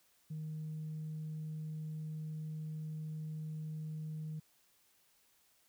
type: tone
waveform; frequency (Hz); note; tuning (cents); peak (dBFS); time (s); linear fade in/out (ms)
sine; 155.56; D#3; 0; -38; 0.3-4.4; 10
effects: tanh soft clip ceiling -36 dBFS + white hiss -71 dBFS RMS until 5.68 s